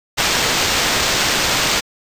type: noise with sample-and-hold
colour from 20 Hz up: blue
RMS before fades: -17 dBFS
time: 0.17-1.81 s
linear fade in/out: 20 ms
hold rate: 11025 Hz
effects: resampled to 32000 Hz